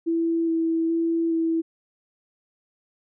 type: tone with vibrato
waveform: sine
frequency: 329.6 Hz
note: E4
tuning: in tune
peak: -20 dBFS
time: 0.06-1.62 s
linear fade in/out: 20 ms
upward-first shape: square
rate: 1.2 Hz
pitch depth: 11 cents each way
effects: none